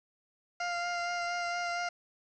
20% pulse tone with vibrato, 698.5 Hz, F5, in tune, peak -27 dBFS, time 0.6-1.89 s, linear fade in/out 5 ms, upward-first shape sine, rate 4.3 Hz, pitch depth 14 cents each way, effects resampled to 16000 Hz + 9-bit

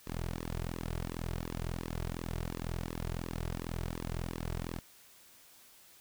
sawtooth tone with flanger, 42 Hz, E1, 33 cents sharp, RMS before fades -38 dBFS, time 0.06-4.8 s, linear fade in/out 20 ms, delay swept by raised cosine 1.3 to 4 ms, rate 2.8 Hz, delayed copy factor -0.9, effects white hiss -59 dBFS RMS until 6 s

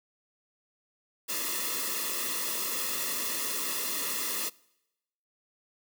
white noise with comb filter, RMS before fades -32 dBFS, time 1.28-4.5 s, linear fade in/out 20 ms, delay 1.3 ms, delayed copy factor -0.9, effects noise-tail reverb RT60 0.9 s tail -24 dB re dry + high-pass 200 Hz 12 dB/octave

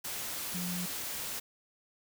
sine tone in noise, 179.1 Hz, F3, 44 cents sharp, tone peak -35 dBFS, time 0.54-0.86 s, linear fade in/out 10 ms, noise white, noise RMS -38 dBFS, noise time 0.04-1.4 s, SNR 0 dB, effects none

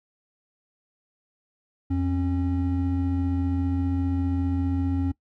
triangle tone pair together, 85.6 / 271.8 Hz, F2 / C#4, -34 / -34 cents, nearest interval octave + minor sixth, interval 2000 cents, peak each -23 dBFS, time 1.9-5.12 s, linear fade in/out 10 ms, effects noise-tail reverb RT60 0.1 s tail -20 dB re dry

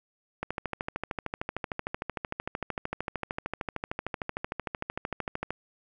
click train, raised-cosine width 0.5 ms, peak -16 dBFS, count 68, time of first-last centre 0.43-5.506 s, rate 13.2 Hz, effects none

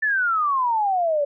sine exponential sweep, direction down, 1786 to 561 Hz, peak -18 dBFS, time 0.02-1.25 s, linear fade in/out 10 ms, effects none

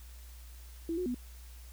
sine tone with pitch steps, 331.7 / 362.5 / 246.1 Hz, E4 / F#4 / B3, +11 / -35 / -6 cents, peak -31 dBFS, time 0.89-1.145 s, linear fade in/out 2 ms, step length 85 ms, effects added 60 Hz sine -47 dBFS peak until 1.72 s + white hiss -58 dBFS RMS until 1.72 s

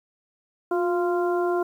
harmonic tone with a mistuned harmonic, 346.8 Hz, F4, 12 cents flat, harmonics 1 / 2 / 3 / 4, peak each -22 / -28 / -32 / -34 dBFS, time 0.71-1.63 s, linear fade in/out 5 ms, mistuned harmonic 1, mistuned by +45 cents, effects 9-bit

